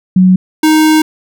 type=tone pair in turn; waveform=sine / square; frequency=185 / 311.6 Hz; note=F#3 / D#4; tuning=0 / +3 cents; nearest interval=major sixth; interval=903 cents; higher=second; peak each=-3 / -6 dBFS; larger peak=first; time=0.16-0.36 / 0.63-1.02 s; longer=second; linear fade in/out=5 ms; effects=none